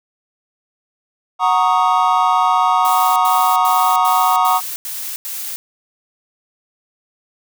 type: chord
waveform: triangle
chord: D# minor seventh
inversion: first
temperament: equal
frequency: 740 / 932.3 / 1108.7 / 1244.5 Hz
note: F#5 / A#5 / C#6 / D#6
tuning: 0 / 0 / 0 / 0 cents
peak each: -15 / -15 / -16 / -16 dBFS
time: 1.39-4.61 s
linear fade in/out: 50 ms
type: noise bursts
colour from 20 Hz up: blue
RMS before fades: -26 dBFS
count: 7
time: 2.85-5.56 s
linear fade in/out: 0 ms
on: 310 ms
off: 90 ms
effects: none